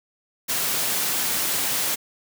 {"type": "high-pass noise", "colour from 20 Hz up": "white", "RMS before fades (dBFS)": -24, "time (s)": [0.48, 1.96], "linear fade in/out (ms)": 20, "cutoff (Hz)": 100, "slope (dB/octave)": 24, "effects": []}